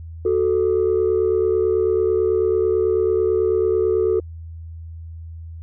sine tone pair together, 370.9 / 440 Hz, F#4 / A4, +4 / 0 cents, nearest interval minor third, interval 296 cents, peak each -17 dBFS, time 0.25-4.2 s, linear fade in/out 5 ms, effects tanh soft clip ceiling -11 dBFS + added 82 Hz sine -32 dBFS peak until 5.62 s

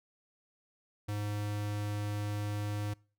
square tone, 103.83 Hz, G#2, in tune, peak -34 dBFS, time 1.08-2.94 s, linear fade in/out 10 ms, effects noise-tail reverb RT60 0.4 s tail -25 dB re dry

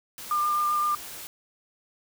white noise, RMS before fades -40 dBFS, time 0.18-1.27 s, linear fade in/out 0 ms
sine tone with vibrato, 1200 Hz, D6, 37 cents sharp, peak -22 dBFS, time 0.31-0.95 s, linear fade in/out 2 ms, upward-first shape triangle, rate 7.7 Hz, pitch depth 13 cents each way
effects none

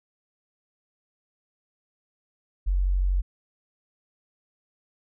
sine tone, 46.25 Hz, F#1, in tune, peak -20 dBFS, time 2.66-3.22 s, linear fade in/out 20 ms, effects none

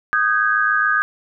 sine tone cluster, 1239 / 1540 / 1647 Hz, D#6 / G6 / G#6, -8 / -31 / -15 cents, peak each -19 dBFS, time 0.13-1.02 s, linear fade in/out 0 ms, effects none

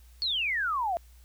sine exponential sweep, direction down, 4473 to 659.3 Hz, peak -26 dBFS, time 0.22-0.97 s, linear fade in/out 0 ms, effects added 60 Hz sine -51 dBFS peak until 1.24 s + white hiss -63 dBFS RMS until 1.24 s

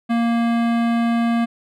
sine tone with hard clipping, 233.1 Hz, A#3, in tune, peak -18 dBFS, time 0.09-1.46 s, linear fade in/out 20 ms, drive 18 dB, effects none

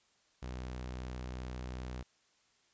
sawtooth tone, 62.6 Hz, B1, 24 cents sharp, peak -36 dBFS, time 0.42-2.03 s, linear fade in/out 10 ms, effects white hiss -71 dBFS RMS until 2.73 s + resampled to 16000 Hz

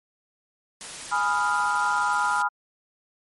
white noise, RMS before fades -37 dBFS, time 0.81-2.42 s, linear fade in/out 0 ms
sine chord, F half-diminished seventh, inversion first, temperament equal, 830.6 / 987.8 / 1244.5 / 1396.9 Hz, Ab5 / Cb6 / Eb6 / F6, 0 / 0 / 0 / 0 cents, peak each -27 / -26 / -28 / -25 dBFS, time 1.11-2.49 s, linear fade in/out 20 ms
effects MP3 48 kbps

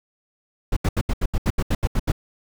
brown noise bursts, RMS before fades -19 dBFS, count 12, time 0.72-2.119 s, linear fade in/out 5 ms, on 46 ms, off 77 ms, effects none

